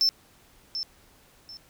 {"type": "tone with echo", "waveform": "sine", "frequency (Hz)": 5320, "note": "E8", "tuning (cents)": 15, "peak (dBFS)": -16, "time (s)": [0.01, 0.09], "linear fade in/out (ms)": 0, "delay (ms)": 740, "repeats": 2, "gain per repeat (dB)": -12, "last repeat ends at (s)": 1.57, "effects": ["tanh soft clip ceiling -18 dBFS", "pink hiss -58 dBFS RMS until 1.69 s"]}